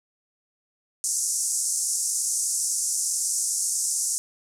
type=band-pass noise; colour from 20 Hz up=white; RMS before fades=-26 dBFS; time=1.04-4.18 s; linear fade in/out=0 ms; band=5700 to 10000 Hz; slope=48 dB/octave; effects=none